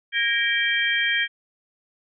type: tone cluster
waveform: sine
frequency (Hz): 1629 / 1866 / 2327 / 3190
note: G#6 / A#6 / D7 / G7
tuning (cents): -34 / +1 / -17 / +30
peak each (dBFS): -25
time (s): 0.12-1.28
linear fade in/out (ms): 50
effects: none